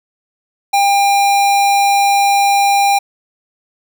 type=tone; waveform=square; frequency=800 Hz; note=G5; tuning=35 cents sharp; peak=-10 dBFS; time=0.73-2.99 s; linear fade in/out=10 ms; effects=none